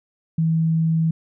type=tone; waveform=sine; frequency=162.1 Hz; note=E3; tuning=29 cents flat; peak=-16 dBFS; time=0.38-1.11 s; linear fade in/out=5 ms; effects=none